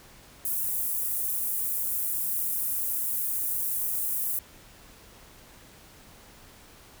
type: high-pass noise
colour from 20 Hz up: pink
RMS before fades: -29 dBFS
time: 0.45-4.39 s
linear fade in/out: 2 ms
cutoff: 11000 Hz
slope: 24 dB/octave
effects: pink hiss -52 dBFS RMS until 7 s